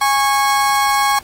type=tone pair together; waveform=35% pulse; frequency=824.1 / 1100 Hz; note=G#5 / C#6; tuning=-14 / -14 cents; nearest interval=perfect fourth; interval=500 cents; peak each=-14 dBFS; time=0.01-1.19 s; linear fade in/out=5 ms; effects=pink hiss -44 dBFS RMS until 1.23 s + AAC 48 kbps